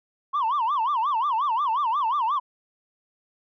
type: tone with vibrato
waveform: sine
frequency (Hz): 1025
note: C6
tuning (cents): -36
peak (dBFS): -19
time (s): 0.33-2.4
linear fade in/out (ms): 20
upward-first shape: sine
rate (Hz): 5.6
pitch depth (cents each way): 270
effects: tanh soft clip ceiling -19 dBFS